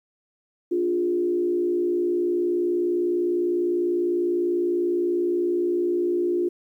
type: tone with frequency modulation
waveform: sine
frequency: 351.6 Hz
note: F4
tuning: 12 cents sharp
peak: -20 dBFS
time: 0.71-6.49 s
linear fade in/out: 10 ms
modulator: 59.8 Hz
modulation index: 0.61
effects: 10-bit